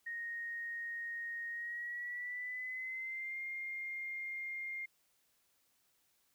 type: tone with pitch glide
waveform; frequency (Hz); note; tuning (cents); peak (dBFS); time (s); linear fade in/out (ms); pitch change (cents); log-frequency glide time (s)
sine; 1864.7 to 2117; A#6 to C7; 0 to +20; -39; 0.06-4.86; 10; +220; 1.49-3.39
effects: white hiss -75 dBFS RMS until 6.34 s